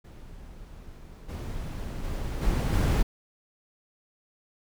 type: noise with level steps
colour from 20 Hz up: brown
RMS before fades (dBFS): -45 / -34 / -31 / -25 / -22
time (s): 0.04-3.03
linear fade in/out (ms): 10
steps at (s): 1.28 / 2.03 / 2.41 / 2.72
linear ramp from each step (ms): 20
effects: none